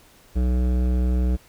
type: tone with hard clipping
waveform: triangle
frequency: 62 Hz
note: B1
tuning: 7 cents sharp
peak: -20 dBFS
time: 0.35-1.37 s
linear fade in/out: 20 ms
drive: 18 dB
effects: pink hiss -53 dBFS RMS until 1.48 s

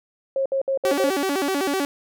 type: tone bursts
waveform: sine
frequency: 540 Hz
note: C#5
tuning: 45 cents flat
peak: -19 dBFS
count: 5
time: 0.36-1.093 s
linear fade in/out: 2 ms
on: 97 ms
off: 62 ms
type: tone with vibrato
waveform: sawtooth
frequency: 329.7 Hz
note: E4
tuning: in tune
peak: -17 dBFS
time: 0.85-1.85 s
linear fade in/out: 0 ms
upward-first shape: square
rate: 7.9 Hz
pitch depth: 260 cents each way
effects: none

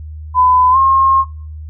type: tone with pitch glide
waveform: sine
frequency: 1006 to 1072 Hz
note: B5 to C6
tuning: +32 to +42 cents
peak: -7 dBFS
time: 0.34-1.25 s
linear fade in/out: 50 ms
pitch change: +110 cents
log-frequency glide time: 0.71-0.77 s
effects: noise-tail reverb RT60 0.4 s tail -19 dB re dry + added 77 Hz sine -26 dBFS peak until 1.69 s

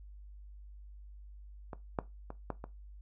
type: clicks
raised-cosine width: 1 ms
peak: -27 / -17 / -28 / -21 / -28 dBFS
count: 5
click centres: 1.732 / 1.988 / 2.304 / 2.503 / 2.641 s
effects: noise-tail reverb RT60 0.2 s tail -17 dB re dry + added 50 Hz sine -48 dBFS peak until 3.01 s

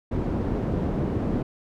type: low-pass noise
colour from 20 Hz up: white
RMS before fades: -26 dBFS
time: 0.11-1.43 s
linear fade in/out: 10 ms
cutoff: 300 Hz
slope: 12 dB/octave
effects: none

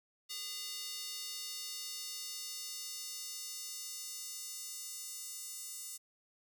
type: tone with high-pass filter sweep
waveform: square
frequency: 407 Hz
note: G#4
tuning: 35 cents flat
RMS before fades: -44 dBFS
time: 0.29-5.98 s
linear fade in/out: 20 ms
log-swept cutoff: 4100 to 7300 Hz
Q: 1.7
effects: none

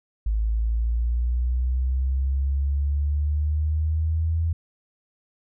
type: linear sweep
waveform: sine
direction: up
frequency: 53 to 82.8 Hz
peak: -20 dBFS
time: 0.26-4.53 s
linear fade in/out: 5 ms
effects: none

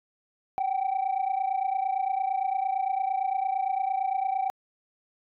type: tone pair together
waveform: sine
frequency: 755.2 / 784 Hz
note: F#5 / G5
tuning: +35 / 0 cents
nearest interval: minor second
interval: 65 cents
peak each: -26 dBFS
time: 0.58-4.5 s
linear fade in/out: 0 ms
effects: tanh soft clip ceiling -21 dBFS

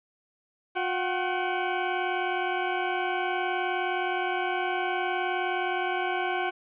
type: tone pair together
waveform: 20% pulse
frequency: 360.3 / 760 Hz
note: F#4 / F#5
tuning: -46 / +46 cents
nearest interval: octave + minor second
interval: 1292 cents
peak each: -24 dBFS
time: 0.75-6.51 s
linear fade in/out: 20 ms
effects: resampled to 8000 Hz + 10-bit

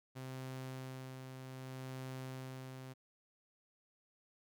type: tone with tremolo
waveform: sawtooth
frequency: 130.5 Hz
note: C3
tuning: 4 cents flat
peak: -39 dBFS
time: 0.15-2.94 s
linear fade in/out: 20 ms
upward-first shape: sine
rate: 0.64 Hz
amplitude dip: 40%
effects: none

